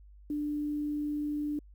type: tone with quantisation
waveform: sine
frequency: 295.8 Hz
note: D4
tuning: 13 cents sharp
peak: -30 dBFS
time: 0.3-1.59 s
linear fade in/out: 2 ms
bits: 10
effects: added 50 Hz sine -51 dBFS peak until 1.74 s